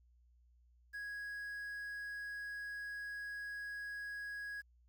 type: tone with quantisation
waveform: triangle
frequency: 1660 Hz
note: G#6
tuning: 1 cent flat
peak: -40 dBFS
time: 0.93-4.62 s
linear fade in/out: 20 ms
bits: 11
effects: added 60 Hz sine -65 dBFS peak until 4.88 s